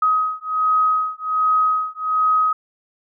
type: beating tone pair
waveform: sine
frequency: 1262 / 1263.3 Hz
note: D#6 / D#6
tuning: +24 / +26 cents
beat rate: 1.3 Hz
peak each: -19 dBFS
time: 0.02-2.53 s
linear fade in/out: 5 ms
effects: none